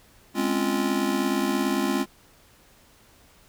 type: chord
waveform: square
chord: Db major seventh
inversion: second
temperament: just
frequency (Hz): 207.9 / 259.9 / 277.2 / 346.5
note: Ab3 / C4 / Db4 / F4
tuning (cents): +2 / -11 / 0 / -14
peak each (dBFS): -29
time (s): 0.34-2.06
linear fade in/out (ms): 50
effects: pink hiss -56 dBFS RMS until 3.48 s